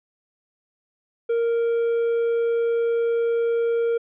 triangle tone, 465 Hz, A#4, 4 cents flat, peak -17 dBFS, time 1.29-3.98 s, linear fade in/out 10 ms, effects resampled to 8000 Hz

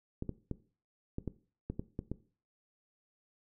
clicks, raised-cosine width 3 ms, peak -23 dBFS, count 9, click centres 0.224 / 0.293 / 0.513 / 1.184 / 1.277 / 1.7 / 1.795 / 1.991 / 2.116 s, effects noise-tail reverb RT60 0.4 s tail -17 dB re dry

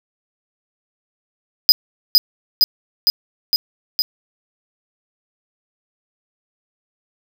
square tone with echo, 4978 Hz, D#8, in tune, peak -5 dBFS, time 1.69-1.72 s, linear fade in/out 0 ms, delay 460 ms, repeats 5, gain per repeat -2 dB, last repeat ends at 4.02 s, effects 7-bit

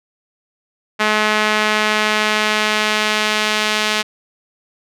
sawtooth tone with band-pass filter sweep, 213.5 Hz, G#3, 48 cents sharp, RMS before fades -17 dBFS, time 0.99-4.03 s, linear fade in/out 20 ms, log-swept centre 1900 to 3200 Hz, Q 0.93, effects none

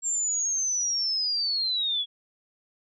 sine linear sweep, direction down, 7459 to 3322 Hz, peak -24 dBFS, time 0.02-2.06 s, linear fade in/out 50 ms, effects none

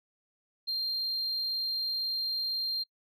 sine tone, 4186 Hz, C8, in tune, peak -27 dBFS, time 0.67-2.84 s, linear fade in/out 20 ms, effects noise-tail reverb RT60 0.1 s tail -26 dB re dry + tanh soft clip ceiling -28 dBFS

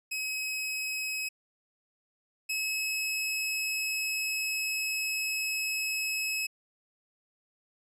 sawtooth tone pair in turn, 2553 / 2574 Hz, D#7 / E7, +44 / -42 cents, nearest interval unison, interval 14 cents, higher second, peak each -28 / -26 dBFS, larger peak second, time 0.11-1.29 / 2.49-6.47 s, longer second, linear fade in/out 10 ms, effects resampled to 32000 Hz

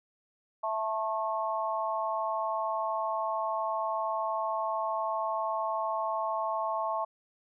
sine chord, A major, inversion second, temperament equal with one note detuned, 659.3 / 880 / 1087.8 Hz, E5 / A5 / C#6, 0 / 0 / -33 cents, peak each -33 dBFS, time 0.63-7.05 s, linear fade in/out 10 ms, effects none

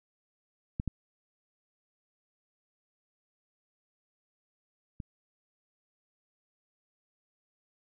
clicks, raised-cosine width 5 ms, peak -19 / -19 / -26 dBFS, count 3, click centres 0.799 / 0.877 / 5.002 s, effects none

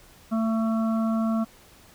harmonic tone, 223.5 Hz, A3, 27 cents sharp, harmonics 1 / 3 / 5 / 6, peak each -22 / -32 / -36 / -38 dBFS, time 0.31-1.45 s, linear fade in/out 20 ms, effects pink hiss -53 dBFS RMS until 1.94 s

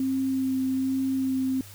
sine tone with vibrato, 263.8 Hz, C4, 14 cents sharp, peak -23 dBFS, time 0-1.61 s, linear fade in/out 2 ms, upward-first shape sine, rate 1.2 Hz, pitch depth 13 cents each way, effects added 99 Hz sine -46 dBFS peak until 1.74 s + white hiss -48 dBFS RMS until 1.74 s

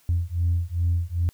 sine beating tone pair, 84.9 / 87.4 Hz, F2 / F2, -48 / +2 cents, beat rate 2.5 Hz, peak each -23 dBFS, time 0.09-1.29 s, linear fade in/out 0 ms, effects tanh soft clip ceiling -15 dBFS + white hiss -60 dBFS RMS until 1.33 s

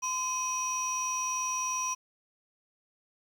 triangle tone cluster, 1023 / 2531 / 5800 Hz, C6 / D#7 / F#8, -39 / +29 / -35 cents, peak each -30 / -37 / -30 dBFS, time 0.02-1.95 s, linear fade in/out 20 ms, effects tanh soft clip ceiling -23 dBFS + 10-bit

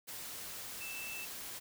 sine tone in noise, 2652 Hz, E7, 10 cents sharp, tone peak -43 dBFS, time 0.8-1.26 s, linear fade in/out 20 ms, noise white, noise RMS -45 dBFS, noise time 0.07-1.6 s, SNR -1 dB, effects none

